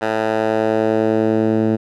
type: tone with band-pass filter sweep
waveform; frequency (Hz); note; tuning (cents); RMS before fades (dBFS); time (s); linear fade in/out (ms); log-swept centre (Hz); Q
10% pulse; 110; A2; 0; -17; 0.01-1.77; 20; 1000 to 240; 1
effects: none